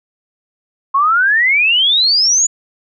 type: exponential sweep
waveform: sine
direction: up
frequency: 1068 to 7000 Hz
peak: -9 dBFS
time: 0.94-2.47 s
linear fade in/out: 10 ms
effects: none